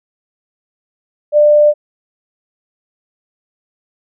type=tone; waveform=sine; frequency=595 Hz; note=D5; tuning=22 cents sharp; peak=-5 dBFS; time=1.32-1.74 s; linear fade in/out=50 ms; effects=none